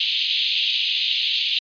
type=band-pass noise; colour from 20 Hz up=pink; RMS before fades=-22 dBFS; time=0-1.59 s; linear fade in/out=5 ms; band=2800 to 4100 Hz; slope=48 dB/octave; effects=resampled to 11025 Hz